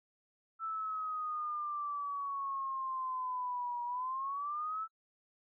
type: exponential two-way sweep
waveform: sine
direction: down then up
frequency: 1327 to 957 to 1327 Hz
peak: -35 dBFS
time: 0.59-4.88 s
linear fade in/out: 50 ms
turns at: 3.84 s
effects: noise-tail reverb RT60 0.1 s tail -25 dB re dry